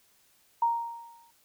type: tone with exponential decay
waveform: sine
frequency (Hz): 932.3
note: A#5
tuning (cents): 0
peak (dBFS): -20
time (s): 0.62-1.31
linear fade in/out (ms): 5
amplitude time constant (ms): 150
effects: white hiss -65 dBFS RMS until 1.44 s